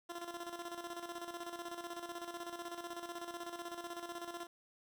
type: tone with tremolo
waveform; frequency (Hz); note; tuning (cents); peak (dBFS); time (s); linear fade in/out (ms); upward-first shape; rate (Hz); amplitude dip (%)
15% pulse; 344.6; F4; -23; -35; 0.09-4.47; 10; square; 16; 60
effects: none